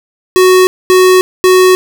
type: tone bursts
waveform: square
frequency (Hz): 370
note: F#4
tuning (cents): 0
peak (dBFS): -4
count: 3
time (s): 0.36-1.75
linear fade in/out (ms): 0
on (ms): 310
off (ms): 230
effects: none